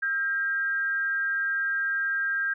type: tone with amplitude modulation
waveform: sine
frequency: 1599 Hz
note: G6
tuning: 34 cents sharp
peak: -22 dBFS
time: 0.02-2.54 s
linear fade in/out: 10 ms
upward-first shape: sine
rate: 289 Hz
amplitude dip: 45%
effects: none